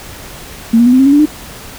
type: tone with pitch steps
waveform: sine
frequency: 228.2 / 237.6 / 247.4 / 257.6 / 268.3 / 279.3 / 290.9 / 302.9 Hz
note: A#3 / A#3 / B3 / C4 / C4 / C#4 / D4 / D#4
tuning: -37 / +33 / +3 / -27 / +44 / +13 / -16 / -46 cents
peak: -4 dBFS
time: 0.73-1.258 s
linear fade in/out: 10 ms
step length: 66 ms
effects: pink hiss -31 dBFS RMS until 1.78 s